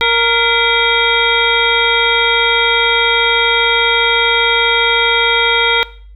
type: harmonic tone with a mistuned harmonic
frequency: 466.2 Hz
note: A#4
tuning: in tune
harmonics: 1 / 2 / 3 / 4 / 5 / 7 / 8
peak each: -18 / -18 / -18 / -18 / -18 / -18 / -18 dBFS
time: 0.01-5.83 s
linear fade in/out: 0 ms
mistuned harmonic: 4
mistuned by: +140 cents
effects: noise-tail reverb RT60 0.5 s tail -19 dB re dry + added 50 Hz sine -34 dBFS peak until 6.15 s